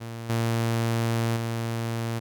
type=tone with level steps; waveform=sawtooth; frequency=115.2 Hz; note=A#2; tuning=20 cents flat; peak=-30 / -19 / -23 dBFS; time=0-2.2 s; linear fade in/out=20 ms; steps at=0.29 / 1.36 s; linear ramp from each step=10 ms; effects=none